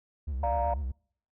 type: tone with vibrato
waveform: triangle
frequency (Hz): 68.3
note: C#2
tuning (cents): -25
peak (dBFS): -28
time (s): 0.27-0.92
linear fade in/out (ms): 10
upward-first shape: triangle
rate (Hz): 8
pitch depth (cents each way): 210
type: chord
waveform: sine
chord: Bb major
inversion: first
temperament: equal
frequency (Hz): 587.3 / 698.5 / 932.3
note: D5 / F5 / Bb5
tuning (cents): 0 / 0 / 0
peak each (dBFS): -31 / -28 / -30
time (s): 0.43-0.74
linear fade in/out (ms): 5
effects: noise-tail reverb RT60 0.6 s tail -26 dB re dry + tanh soft clip ceiling -18 dBFS